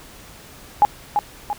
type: tone with echo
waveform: sine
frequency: 830.6 Hz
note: G#5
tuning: in tune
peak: -8 dBFS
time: 0.82-0.85 s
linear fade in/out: 0 ms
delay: 340 ms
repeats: 2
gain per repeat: -6 dB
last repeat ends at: 1.53 s
effects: pink hiss -43 dBFS RMS until 1.58 s